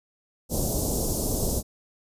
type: band-stop noise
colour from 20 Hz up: pink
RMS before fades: -26 dBFS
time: 0.49-1.63 s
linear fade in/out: 50 ms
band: 670 to 5700 Hz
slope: 24 dB/octave
effects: resampled to 32000 Hz